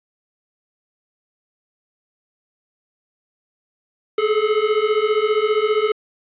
square beating tone pair, 420 / 435 Hz, G#4 / A4, +19 / -20 cents, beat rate 15 Hz, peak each -20 / -19 dBFS, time 4.18-5.92 s, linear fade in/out 5 ms, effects resampled to 8000 Hz + 7-bit

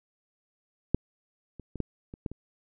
clicks, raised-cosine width 3 ms, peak -9 / -29 / -25 / -15 / -28 / -18 / -27 dBFS, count 7, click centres 0.946 / 1.597 / 1.757 / 1.803 / 2.139 / 2.262 / 2.316 s, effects none

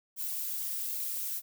violet noise with flanger, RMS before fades -35 dBFS, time 0.16-1.42 s, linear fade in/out 50 ms, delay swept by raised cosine 2 to 4.8 ms, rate 1.3 Hz, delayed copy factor -0.65, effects none

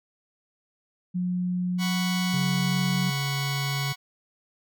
sine tone with pitch glide, 180 to 181.57 Hz, F#3 to F#3, -47 to -32 cents, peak -24 dBFS, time 1.14-3.11 s, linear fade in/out 20 ms, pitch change +15 cents, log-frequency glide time 1.94-2.71 s
10% pulse chord, F# suspended fourth, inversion none, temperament just, 740 / 986.7 / 1110 Hz, F#5 / B5 / C#6, 0 / -2 / +2 cents, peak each -27 / -27 / -25 dBFS, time 1.78-3.96 s, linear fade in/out 50 ms
triangle tone, 138.59 Hz, C#3, in tune, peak -25 dBFS, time 2.33-3.93 s, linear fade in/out 10 ms
effects none

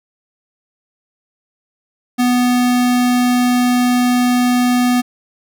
square tone, 246.9 Hz, B3, in tune, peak -12 dBFS, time 2.18-5.02 s, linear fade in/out 20 ms, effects none

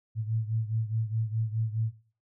sine beating tone pair, 110 / 114.8 Hz, A2 / A#2, 0 / -26 cents, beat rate 4.8 Hz, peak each -28 / -33 dBFS, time 0.15-1.93 s, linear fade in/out 50 ms, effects noise-tail reverb RT60 0.4 s tail -17 dB re dry

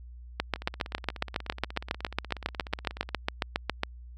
two click trains, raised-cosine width 0.3 ms, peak -10 / -23 dBFS, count 26 / 43, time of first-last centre 0.4-3.834 / 0.56-3.09 s, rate 7.28 / 16.6 Hz, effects added 60 Hz sine -43 dBFS peak until 4.17 s

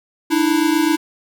square tone pair together, 298.4 / 326.3 Hz, D4 / E4, +28 / -18 cents, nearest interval major second, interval 154 cents, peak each -18 / -17 dBFS, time 0.3-0.97 s, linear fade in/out 20 ms, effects none

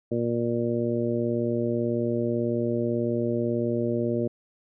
harmonic tone, 118.2 Hz, A#2, 24 cents sharp, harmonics 1 / 2 / 3 / 4 / 5, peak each -31 / -28 / -28 / -31 / -32 dBFS, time 0.11-4.28 s, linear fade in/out 10 ms, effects none

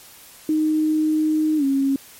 sine tone with pitch glide, 310 to 273 Hz, D#4 to C#4, -6 to -26 cents, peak -16 dBFS, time 0.49-1.96 s, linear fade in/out 2 ms, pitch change -220 cents, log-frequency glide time 1.57-1.64 s, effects white hiss -45 dBFS RMS until 2.19 s + MP3 64 kbps

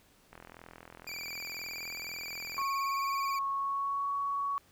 click train, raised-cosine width 0.5 ms, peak -33 dBFS, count 97, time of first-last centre 0.33-2.616 s, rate 42 Hz
25% pulse tone with vibrato, 2349 Hz, D7, in tune, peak -35 dBFS, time 1.07-3.39 s, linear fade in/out 5 ms, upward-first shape sine, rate 19 Hz, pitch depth 58 cents each way
sine tone with pitch glide, 1099 to 1120.8 Hz, C#6 to C#6, -15 to +19 cents, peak -30 dBFS, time 2.58-4.58 s, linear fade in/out 0 ms, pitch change +34 cents, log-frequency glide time 3.49-4.09 s
effects pink hiss -64 dBFS RMS until 4.71 s

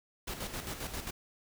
pink noise with tremolo, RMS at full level -38 dBFS, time 0.27-1.11 s, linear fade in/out 10 ms, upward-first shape square, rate 7.5 Hz, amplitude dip 55%, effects none

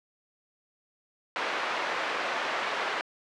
white band-pass noise, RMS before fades -31 dBFS, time 1.36-3.01 s, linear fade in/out 0 ms, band 480 to 1800 Hz, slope 12 dB/octave, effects low-pass 6000 Hz 12 dB/octave

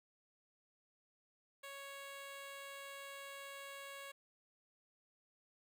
10% pulse tone, 554.4 Hz, C#5, in tune, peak -40 dBFS, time 1.63-4.12 s, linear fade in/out 10 ms, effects none

